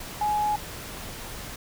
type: tone in noise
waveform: sine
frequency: 840 Hz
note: G#5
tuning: 19 cents sharp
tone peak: -22 dBFS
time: 0.21-0.56 s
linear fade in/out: 5 ms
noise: pink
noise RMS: -38 dBFS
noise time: 0-1.56 s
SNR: +13 dB
effects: none